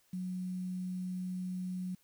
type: tone with quantisation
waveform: sine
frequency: 183.2 Hz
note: F#3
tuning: 17 cents flat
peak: -35 dBFS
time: 0.13-1.95 s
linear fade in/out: 5 ms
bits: 10
effects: white hiss -70 dBFS RMS until 2.03 s